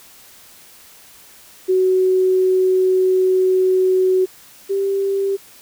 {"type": "tone pair in turn", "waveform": "sine", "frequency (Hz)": [373, 392.8], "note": ["F#4", "G4"], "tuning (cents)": [14, 4], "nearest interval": "minor second", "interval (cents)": 90, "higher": "second", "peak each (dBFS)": [-12, -16], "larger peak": "first", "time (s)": [[1.68, 4.26], [4.69, 5.37]], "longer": "first", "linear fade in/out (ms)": 20, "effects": ["white hiss -45 dBFS RMS until 5.61 s"]}